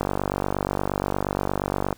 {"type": "click train", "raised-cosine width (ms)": 1, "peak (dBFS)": -9, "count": 94, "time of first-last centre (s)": [0.01, 1.928], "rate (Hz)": 48.5, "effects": ["pink hiss -54 dBFS RMS until 1.97 s"]}